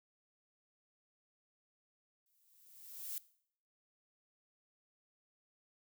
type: noise with exponential growth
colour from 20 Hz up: violet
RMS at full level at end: -40 dBFS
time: 2.26-3.18 s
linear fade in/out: 1 ms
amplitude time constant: 200 ms
effects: noise-tail reverb RT60 0.6 s tail -19 dB re dry